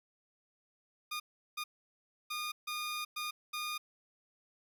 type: tone bursts at uneven times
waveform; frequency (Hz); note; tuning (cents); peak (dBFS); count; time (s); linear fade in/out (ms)
15% pulse; 1220; D#6; -34; -30; 6; 1.11-1.2 / 1.57-1.64 / 2.3-2.52 / 2.67-3.05 / 3.16-3.31 / 3.53-3.78; 10
effects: none